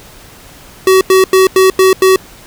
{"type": "tone bursts", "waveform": "square", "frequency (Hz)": 377.9, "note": "F#4", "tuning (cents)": 37, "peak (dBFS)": -5, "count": 6, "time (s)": [0.87, 2.16], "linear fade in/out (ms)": 2, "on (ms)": 140, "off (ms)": 90, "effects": ["pink hiss -37 dBFS RMS until 2.46 s"]}